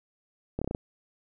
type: slowing click train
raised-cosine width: 2 ms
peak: -17 dBFS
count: 6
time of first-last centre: 0.59-0.749 s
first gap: 26 ms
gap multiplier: 1.1
effects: none